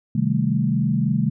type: chord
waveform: sine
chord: A half-diminished seventh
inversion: first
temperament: equal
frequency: 130.81 / 155.56 / 196 / 220 Hz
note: C3 / Eb3 / G3 / A3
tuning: 0 / 0 / 0 / 0 cents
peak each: -23 dBFS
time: 0.15-1.3 s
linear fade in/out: 5 ms
effects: none